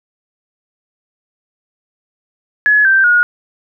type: tone with pitch steps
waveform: sine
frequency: 1696 / 1564.2 / 1442.7 Hz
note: G#6 / G6 / F#6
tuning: +36 / -4 / -44 cents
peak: -7 dBFS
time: 2.66-3.23 s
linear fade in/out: 0 ms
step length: 190 ms
effects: none